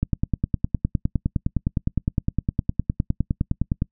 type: click train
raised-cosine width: 5 ms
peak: -8 dBFS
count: 38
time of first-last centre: 0.03-3.821 s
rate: 9.76 Hz
effects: noise-tail reverb RT60 0.1 s tail -25 dB re dry